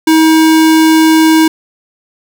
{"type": "tone", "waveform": "square", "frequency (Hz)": 318.6, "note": "D#4", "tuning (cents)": 41, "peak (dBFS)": -5, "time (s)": [0.07, 1.48], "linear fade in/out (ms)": 5, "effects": []}